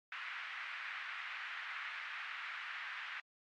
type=band-pass noise; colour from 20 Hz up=white; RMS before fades=-45 dBFS; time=0.12-3.2 s; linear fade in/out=2 ms; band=1300 to 2300 Hz; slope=24 dB/octave; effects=AAC 64 kbps